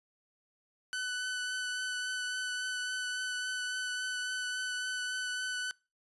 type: tone with vibrato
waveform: sawtooth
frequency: 1500 Hz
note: F#6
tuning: 23 cents sharp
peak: -30 dBFS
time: 0.93-5.71 s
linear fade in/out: 0 ms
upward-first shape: triangle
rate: 3.6 Hz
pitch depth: 15 cents each way
effects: noise-tail reverb RT60 0.3 s tail -25 dB re dry + resampled to 24000 Hz